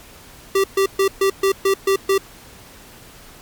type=tone bursts; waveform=square; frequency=389.8 Hz; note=G4; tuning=10 cents flat; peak=-14 dBFS; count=8; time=0.55-2.18 s; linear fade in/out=5 ms; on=90 ms; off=130 ms; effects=pink hiss -43 dBFS RMS until 3.41 s + MP3 96 kbps